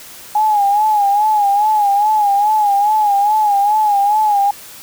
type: tone with vibrato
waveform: sine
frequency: 830.6 Hz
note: G#5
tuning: in tune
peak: -10 dBFS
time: 0.35-4.51 s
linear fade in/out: 5 ms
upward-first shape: sine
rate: 2.4 Hz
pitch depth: 73 cents each way
effects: white hiss -36 dBFS RMS until 4.82 s